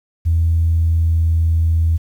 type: tone with pitch glide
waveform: sine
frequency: 82.6 to 81.89 Hz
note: E2 to E2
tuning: +4 to -11 cents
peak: -11 dBFS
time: 0.25-1.98 s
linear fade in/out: 20 ms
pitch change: -15 cents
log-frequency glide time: 0.45-1.37 s
effects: tanh soft clip ceiling -7 dBFS + 8-bit